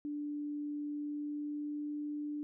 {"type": "tone with pitch glide", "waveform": "sine", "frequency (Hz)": [293.7, 295.7], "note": ["D4", "D4"], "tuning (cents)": [0, 12], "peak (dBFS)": -36, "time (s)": [0.05, 2.43], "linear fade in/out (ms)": 0, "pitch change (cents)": 12, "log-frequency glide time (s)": [0.87, 1.94], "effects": []}